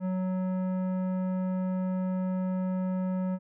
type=tone with tanh clipping; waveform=sine; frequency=185.5 Hz; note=F#3; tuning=5 cents sharp; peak=-29 dBFS; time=0-3.39 s; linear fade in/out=50 ms; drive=13 dB; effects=none